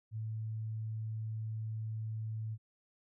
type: tone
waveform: sine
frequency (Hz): 110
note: A2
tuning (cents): 0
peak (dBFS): -36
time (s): 0.11-2.58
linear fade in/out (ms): 50
effects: none